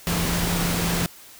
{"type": "tone in noise", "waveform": "sine", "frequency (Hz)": 172.1, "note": "F3", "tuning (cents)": -25, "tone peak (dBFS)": -25, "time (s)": [0.07, 1.06], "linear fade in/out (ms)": 0, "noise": "pink", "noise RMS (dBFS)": -25, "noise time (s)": [0.07, 1.06], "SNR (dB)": -3, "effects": ["white hiss -46 dBFS RMS until 1.39 s"]}